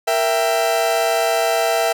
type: chord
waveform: 40% pulse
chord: E diminished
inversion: second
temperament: equal with one note detuned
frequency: 466.2 / 665 / 784 Hz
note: Bb4 / E5 / G5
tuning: 0 / +15 / 0 cents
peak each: -22 / -17 / -21 dBFS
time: 0.07-1.93 s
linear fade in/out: 10 ms
effects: none